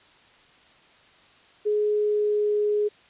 sine tone with pitch glide, 420 to 417.6 Hz, G#4 to G#4, +19 to +10 cents, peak -20 dBFS, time 1.65-2.89 s, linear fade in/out 20 ms, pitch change -9 cents, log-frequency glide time 1.87-2.54 s, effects white hiss -55 dBFS RMS until 3.09 s + resampled to 8000 Hz

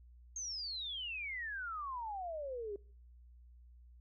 sine exponential sweep, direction down, 6500 to 391.7 Hz, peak -39 dBFS, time 0.36-2.76 s, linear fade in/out 2 ms, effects noise-tail reverb RT60 0.5 s tail -24 dB re dry + added 60 Hz sine -56 dBFS peak until 4 s

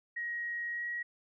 sine tone with pitch glide, 1891 to 1905.3 Hz, A#6 to A#6, +24 to +37 cents, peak -34 dBFS, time 0.16-1.03 s, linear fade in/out 10 ms, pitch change +13 cents, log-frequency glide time 0.71-0.85 s, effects none

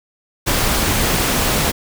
pink noise, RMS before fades -17 dBFS, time 0.46-1.72 s, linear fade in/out 20 ms, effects none

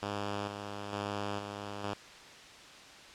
5% pulse tone with tremolo, 102 Hz, G#2, 31 cents flat, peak -23 dBFS, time 0.02-1.94 s, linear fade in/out 5 ms, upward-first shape square, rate 1.1 Hz, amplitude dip 45%, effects white hiss -51 dBFS RMS until 3.14 s + low-pass 5000 Hz 12 dB/octave

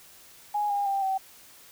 sine tone with pitch steps, 830.6 / 809.3 / 788.5 / 768.3 Hz, G#5 / G#5 / G5 / G5, 0 / -45 / +10 / -35 cents, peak -24 dBFS, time 0.54-1.18 s, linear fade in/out 10 ms, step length 160 ms, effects white hiss -52 dBFS RMS until 1.71 s

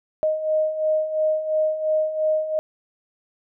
sine beating tone pair, 620 / 622.9 Hz, D#5 / D#5, -6 / +2 cents, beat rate 2.9 Hz, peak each -26 / -20 dBFS, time 0.23-2.59 s, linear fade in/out 0 ms, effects none

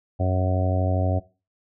harmonic tone, 92.5 Hz, F#2, in tune, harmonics 1 / 2 / 3 / 4 / 5 / 6 / 7 / 8, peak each -21 / -32 / -30 / -36 / -37 / -31 / -30 / -32 dBFS, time 0.19-1.2 s, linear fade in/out 20 ms, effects noise-tail reverb RT60 0.3 s tail -18 dB re dry

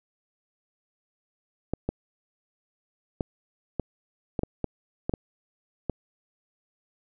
clicks, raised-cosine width 2 ms, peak -13 dBFS, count 10, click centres 1.736 / 1.89 / 3.208 / 3.797 / 4.392 / 4.434 / 4.643 / 5.095 / 5.138 / 5.897 s, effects none

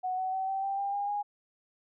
sine tone with pitch steps, 740 / 751.2 / 762.6 / 774.1 / 785.8 / 797.7 / 809.8 / 822 Hz, F#5 / F#5 / G5 / G5 / G5 / G5 / G#5 / G#5, 0 / +26 / -48 / -22 / +4 / +30 / -44 / -18 cents, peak -29 dBFS, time 0.03-1.23 s, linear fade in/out 20 ms, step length 150 ms, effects none

